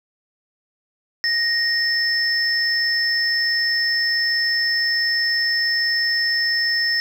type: tone pair together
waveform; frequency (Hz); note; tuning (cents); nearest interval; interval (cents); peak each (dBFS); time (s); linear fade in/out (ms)
sine; 1864.7 / 5274; A#6 / E8; 0 / 0; octave + tritone; 1800; -20; 1.24-7; 0
effects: 7-bit